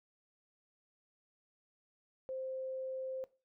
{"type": "tone", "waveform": "sine", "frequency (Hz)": 523.3, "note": "C5", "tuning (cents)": 0, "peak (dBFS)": -38, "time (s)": [2.29, 3.24], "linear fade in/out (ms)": 0, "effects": ["noise-tail reverb RT60 0.3 s tail -18 dB re dry"]}